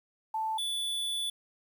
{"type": "tone pair in turn", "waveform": ["sine", "square"], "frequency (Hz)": [880, 3464], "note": ["A5", "A7"], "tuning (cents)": [0, -28], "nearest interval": "2 octaves", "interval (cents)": 2372, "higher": "second", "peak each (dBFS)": [-29, -31], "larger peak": "first", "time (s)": [[0.34, 0.58], [0.58, 1.3]], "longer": "second", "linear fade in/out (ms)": 5, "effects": ["10-bit"]}